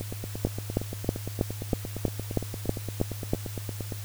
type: two click trains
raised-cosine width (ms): 2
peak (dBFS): -20 / -10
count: 35 / 10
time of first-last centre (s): 0.01-3.923 / 0.45-3.335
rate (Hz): 8.69 / 3.12
effects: added 103 Hz sine -35 dBFS peak until 4.04 s + white hiss -44 dBFS RMS until 4.04 s